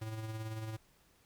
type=tone with tremolo; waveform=square; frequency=110.1 Hz; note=A2; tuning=2 cents sharp; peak=-38 dBFS; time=0.01-0.77 s; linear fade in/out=10 ms; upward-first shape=sine; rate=18 Hz; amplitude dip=40%; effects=pink hiss -68 dBFS RMS until 1.25 s